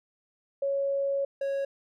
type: tone pair in turn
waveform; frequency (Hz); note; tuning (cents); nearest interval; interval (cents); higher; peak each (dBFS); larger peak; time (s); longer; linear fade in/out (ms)
sine / triangle; 554.4 / 551.6; C#5 / C#5; 0 / -9; unison; 9; first; -25 / -25; neither; 0.62-1.25 / 1.41-1.65; first; 5
effects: none